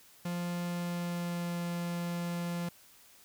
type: tone with pitch glide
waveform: 45% pulse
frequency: 174.61 to 172.9 Hz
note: F3 to F3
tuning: 0 to -17 cents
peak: -33 dBFS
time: 0.25-2.69 s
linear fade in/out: 5 ms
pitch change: -17 cents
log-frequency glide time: 0.65-1.61 s
effects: white hiss -59 dBFS RMS until 3.24 s